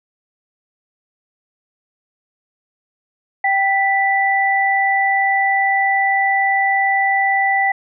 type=tone pair together; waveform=sine; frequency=782.1 / 1975.5 Hz; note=G5 / B6; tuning=-4 / 0 cents; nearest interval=octave + major third; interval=1604 cents; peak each=-16 dBFS; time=3.44-7.72 s; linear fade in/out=5 ms; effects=none